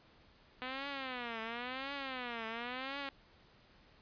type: tone with vibrato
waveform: 5% pulse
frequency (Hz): 250.6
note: B3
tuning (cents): +25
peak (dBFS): -28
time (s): 0.62-3.09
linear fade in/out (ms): 0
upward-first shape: triangle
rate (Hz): 0.95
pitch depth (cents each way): 220
effects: pink hiss -64 dBFS RMS until 4.01 s + resampled to 11025 Hz